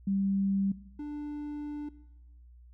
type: tone pair in turn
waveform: sine / triangle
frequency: 196 / 294.9 Hz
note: G3 / D4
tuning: 0 / +7 cents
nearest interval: perfect fifth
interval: 707 cents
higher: second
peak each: -26 / -33 dBFS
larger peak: first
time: 0.07-0.72 / 0.99-1.89 s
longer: second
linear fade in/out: 5 ms
effects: noise-tail reverb RT60 1.0 s tail -18 dB re dry + added 60 Hz sine -51 dBFS peak until 2.73 s